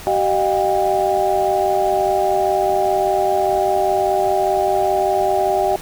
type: tone cluster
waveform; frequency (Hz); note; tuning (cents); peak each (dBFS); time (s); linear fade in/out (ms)
sine; 382.6 / 616 / 714 / 799; G4 / D#5 / F5 / G5; -42 / -17 / +38 / +33; -20; 0.07-5.76; 0
effects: pink hiss -35 dBFS RMS until 5.81 s